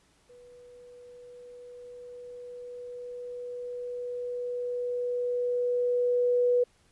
sine tone with level ramp, 490 Hz, B4, 14 cents flat, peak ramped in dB -50 to -20 dBFS, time 0.29-6.64 s, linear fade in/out 10 ms, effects pink hiss -65 dBFS RMS until 6.91 s + resampled to 24000 Hz

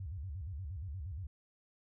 sine tone with vibrato, 82.1 Hz, E2, 6 cents flat, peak -39 dBFS, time 0-1.27 s, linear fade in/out 5 ms, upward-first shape square, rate 8.5 Hz, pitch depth 260 cents each way, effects none

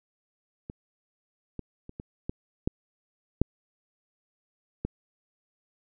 clicks, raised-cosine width 3 ms, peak -24 / -22 / -29 / -24 / -18 / -12 / -7 / -16 dBFS, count 8, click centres 0.699 / 1.593 / 1.894 / 1.999 / 2.295 / 2.675 / 3.416 / 4.85 s, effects none

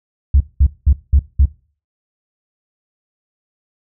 sine tone bursts, 69.3 Hz, C#2, in tune, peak -5 dBFS, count 5, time 0.34-1.455 s, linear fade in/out 5 ms, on 63 ms, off 200 ms, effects noise-tail reverb RT60 0.4 s tail -20 dB re dry + tanh soft clip ceiling -3 dBFS

